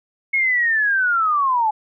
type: linear sweep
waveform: sine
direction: down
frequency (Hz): 2188 to 837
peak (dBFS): -15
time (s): 0.33-1.71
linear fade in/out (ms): 10
effects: none